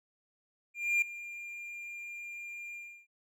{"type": "tone with ADSR envelope", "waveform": "triangle", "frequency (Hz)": 2398, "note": "D7", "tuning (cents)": 36, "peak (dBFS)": -22, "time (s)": [0.74, 3.07], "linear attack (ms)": 280, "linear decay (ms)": 3, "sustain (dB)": -17, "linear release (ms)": 330, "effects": []}